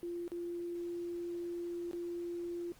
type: tone with dropouts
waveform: sine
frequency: 346.1 Hz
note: F4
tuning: 16 cents flat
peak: -37 dBFS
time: 0.03-2.72 s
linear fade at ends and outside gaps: 0 ms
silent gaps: 0.279-0.318 / 1.912-1.932 s
effects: pink hiss -62 dBFS RMS until 2.79 s + Opus 32 kbps